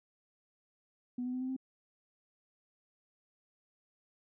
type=tone with pitch steps; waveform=sine; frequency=246.9 / 250.6 / 254.4 / 258.3 / 262.2 Hz; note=B3 / B3 / C4 / C4 / C4; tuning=0 / +25 / -48 / -22 / +4 cents; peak=-33 dBFS; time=1.18-1.565 s; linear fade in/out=5 ms; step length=77 ms; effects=tanh soft clip ceiling -29 dBFS